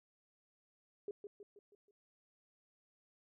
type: tone with echo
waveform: sine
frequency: 408 Hz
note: G#4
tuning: 31 cents flat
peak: -39 dBFS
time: 1.08-1.11 s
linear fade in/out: 2 ms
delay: 160 ms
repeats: 5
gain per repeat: -6 dB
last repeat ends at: 1.91 s
effects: none